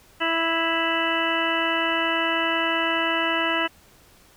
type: harmonic tone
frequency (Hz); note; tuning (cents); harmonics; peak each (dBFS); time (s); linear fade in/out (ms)
329.6; E4; 0; 1 / 2 / 3 / 4 / 5 / 6 / 8 / 9; -29 / -29 / -29 / -29 / -29 / -29 / -29 / -29; 0.2-3.68; 20
effects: pink hiss -54 dBFS RMS until 4.36 s